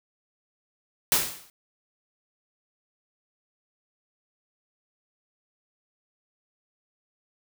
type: noise with exponential decay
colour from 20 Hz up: white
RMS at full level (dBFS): -18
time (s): 1.12-1.5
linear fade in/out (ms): 1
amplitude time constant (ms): 82
effects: none